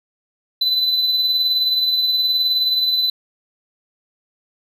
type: tone with tremolo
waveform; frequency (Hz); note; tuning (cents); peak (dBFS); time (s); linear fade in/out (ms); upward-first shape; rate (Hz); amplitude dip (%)
triangle; 4009; B7; +25; -12; 0.61-3.1; 5; triangle; 19; 45
effects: none